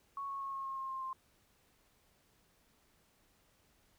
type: tone with pitch steps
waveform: sine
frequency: 1108.7 / 1100.4 / 1092.2 / 1084 / 1075.9 / 1067.8 / 1059.9 / 1051.9 Hz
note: C#6 / C#6 / C#6 / C#6 / C6 / C6 / C6 / C6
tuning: 0 / -13 / -26 / -39 / +48 / +35 / +22 / +9 cents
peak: -38 dBFS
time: 0.17-1.13 s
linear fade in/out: 2 ms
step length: 120 ms
effects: pink hiss -71 dBFS RMS until 3.98 s